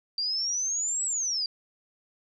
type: exponential two-way sweep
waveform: sine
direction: up then down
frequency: 4699 to 7902 to 4699 Hz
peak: -26 dBFS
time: 0.18-1.46 s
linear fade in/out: 2 ms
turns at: 1.05 s
effects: none